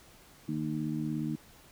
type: harmonic tone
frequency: 77 Hz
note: D#2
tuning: 17 cents flat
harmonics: 2 / 3 / 4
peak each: -35 / -35 / -35 dBFS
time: 0.48-1.36 s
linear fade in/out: 10 ms
effects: pink hiss -57 dBFS RMS until 1.71 s